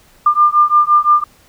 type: beating tone pair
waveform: sine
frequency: 1196 / 1201.8 Hz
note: D6 / D6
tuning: +31 / +40 cents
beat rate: 5.8 Hz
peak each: -11 dBFS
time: 0.26-1.24 s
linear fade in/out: 5 ms
effects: pink hiss -49 dBFS RMS until 1.48 s